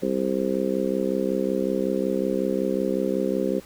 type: harmonic tone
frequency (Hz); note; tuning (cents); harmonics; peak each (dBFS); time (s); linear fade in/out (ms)
65.41; C2; 0; 3 / 4 / 5 / 6 / 7 / 8; -28 / -29 / -30 / -27 / -33 / -28; 0.02-3.6; 10
effects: pink hiss -48 dBFS RMS until 3.65 s